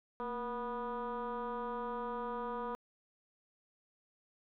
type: tone with frequency modulation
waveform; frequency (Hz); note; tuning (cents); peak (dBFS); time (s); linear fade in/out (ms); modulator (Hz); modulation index
sine; 727; F#5; -31; -35; 0.2-2.75; 0; 249; 2
effects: tanh soft clip ceiling -33 dBFS